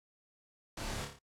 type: noise with echo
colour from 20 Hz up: pink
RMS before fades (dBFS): -41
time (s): 0.77-1.05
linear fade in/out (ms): 5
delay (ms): 28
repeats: 5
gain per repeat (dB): -4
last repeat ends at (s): 1.19
effects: noise-tail reverb RT60 0.1 s tail -25 dB re dry + low-pass 9000 Hz 12 dB/octave